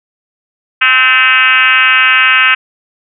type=tone with frequency modulation; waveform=sine; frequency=2052 Hz; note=C7; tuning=34 cents flat; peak=-5 dBFS; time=0.81-2.55 s; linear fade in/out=10 ms; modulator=251 Hz; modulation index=3.1; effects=none